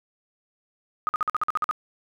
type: tone bursts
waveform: sine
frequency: 1244.5 Hz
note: D#6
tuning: in tune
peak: -20 dBFS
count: 10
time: 1.07-1.711 s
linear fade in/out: 0 ms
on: 20 ms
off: 49 ms
effects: none